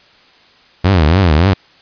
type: tone with vibrato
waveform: sawtooth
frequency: 85.7 Hz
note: F2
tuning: 32 cents flat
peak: -4 dBFS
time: 0.84-1.54 s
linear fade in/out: 10 ms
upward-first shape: triangle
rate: 3.5 Hz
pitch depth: 290 cents each way
effects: white hiss -47 dBFS RMS until 1.81 s + resampled to 11025 Hz